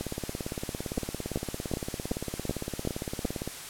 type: two click trains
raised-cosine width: 2 ms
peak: -14 / -19 dBFS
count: 7 / 62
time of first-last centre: 0.98-3.253 / 0.01-3.476 s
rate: 2.64 / 17.6 Hz
effects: white hiss -41 dBFS RMS until 3.69 s + low-pass 12000 Hz 12 dB/octave